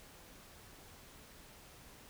silence, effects pink hiss -57 dBFS RMS until 2.09 s

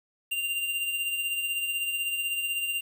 square tone with tremolo, 2784 Hz, F7, 6 cents flat, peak -26 dBFS, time 0.31-2.81 s, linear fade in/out 10 ms, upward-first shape triangle, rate 16 Hz, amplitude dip 50%, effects 9-bit

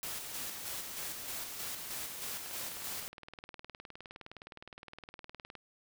white noise with tremolo, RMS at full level -40 dBFS, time 0.03-3.08 s, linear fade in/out 0 ms, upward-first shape square, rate 3.2 Hz, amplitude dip 35%
click train, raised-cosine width 0.3 ms, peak -31 dBFS, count 61, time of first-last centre 2.46-5.553 s, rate 19.4 Hz
effects none

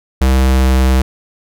square tone with pitch glide, 65.41 to 65 Hz, C2 to C2, 0 to -11 cents, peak -9 dBFS, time 0.21-1.02 s, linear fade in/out 5 ms, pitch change -11 cents, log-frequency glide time 0.52-0.7 s, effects none

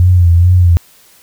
sine tone with vibrato, 87.9 Hz, F2, 12 cents sharp, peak -4 dBFS, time 0-0.77 s, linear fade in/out 0 ms, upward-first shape sine, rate 2.3 Hz, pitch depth 61 cents each way, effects white hiss -45 dBFS RMS until 1.22 s

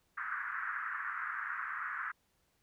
pink band-pass noise, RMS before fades -39 dBFS, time 0.17-2.12 s, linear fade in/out 10 ms, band 1200 to 1800 Hz, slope 48 dB/octave, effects pink hiss -75 dBFS RMS until 2.62 s

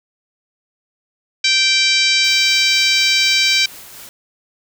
harmonic tone, 780 Hz, G5, 9 cents flat, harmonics 2 / 3 / 4 / 5 / 6 / 7 / 8 / 9 / 10, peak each -26 / -16 / -21 / -18 / -19 / -22 / -27 / -31 / -31 dBFS, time 1.44-3.66 s, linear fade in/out 5 ms
white noise with tremolo, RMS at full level -36 dBFS, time 2.24-4.09 s, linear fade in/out 0 ms, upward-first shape sine, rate 4.1 Hz, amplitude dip 30%
effects none

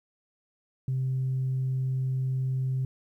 sine tone, 130.81 Hz, C3, in tune, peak -24 dBFS, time 0.88-2.85 s, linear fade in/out 2 ms, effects tanh soft clip ceiling -22 dBFS + 11-bit

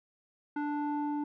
square tone with low-pass filter sweep, 293.7 Hz, D4, in tune, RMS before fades -33 dBFS, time 0.56-1.24 s, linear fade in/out 5 ms, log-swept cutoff 1300 to 700 Hz, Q 2.3, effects none

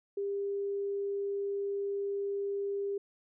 sine tone, 400 Hz, G4, 35 cents sharp, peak -31 dBFS, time 0.17-2.98 s, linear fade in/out 5 ms, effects none

